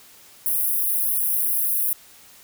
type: high-pass noise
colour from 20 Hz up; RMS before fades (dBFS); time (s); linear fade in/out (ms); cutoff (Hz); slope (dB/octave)
white; -22; 0.46-1.93; 0; 9700; 96
effects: white hiss -49 dBFS RMS until 2.43 s